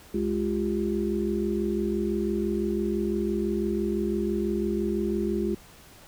harmonic tone with a mistuned harmonic, 69.3 Hz, C#2, in tune, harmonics 1 / 3 / 5 / 6, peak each -36 / -28 / -28 / -31 dBFS, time 0.14-5.55 s, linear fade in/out 5 ms, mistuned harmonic 6, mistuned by -100 cents, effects pink hiss -51 dBFS RMS until 6.07 s

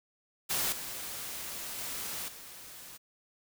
white noise with level steps, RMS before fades -31 / -40 / -38 / -48 dBFS, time 0.49-2.98 s, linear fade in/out 20 ms, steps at 0.72 / 1.78 / 2.28 s, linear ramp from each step 5 ms, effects none

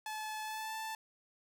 sawtooth tone with pitch glide, 863 to 881.1 Hz, A5 to A5, -34 to +2 cents, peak -35 dBFS, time 0.06-0.95 s, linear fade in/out 2 ms, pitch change +36 cents, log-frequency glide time 0.43-0.74 s, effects none

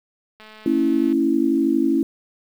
click train, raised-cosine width 0.3 ms, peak -28 dBFS, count 158, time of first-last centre 0.4-1.127 s, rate 216 Hz
sine chord, A# diminished, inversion none, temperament equal with one note detuned, 227.5 / 277.2 / 329.6 Hz, A#3 / C#4 / E4, -42 / 0 / 0 cents, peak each -24 / -19 / -19 dBFS, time 0.66-2.03 s, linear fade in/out 2 ms
effects 8-bit

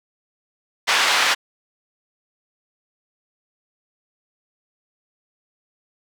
pink band-pass noise, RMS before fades -18 dBFS, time 0.87-1.35 s, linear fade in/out 20 ms, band 1100 to 4700 Hz, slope 12 dB/octave, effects none

